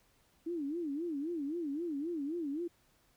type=tone with vibrato; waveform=sine; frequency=311.1 Hz; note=D#4; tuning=in tune; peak=-34 dBFS; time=0.46-2.68 s; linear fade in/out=10 ms; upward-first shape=sine; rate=3.8 Hz; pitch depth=210 cents each way; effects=pink hiss -70 dBFS RMS until 3.16 s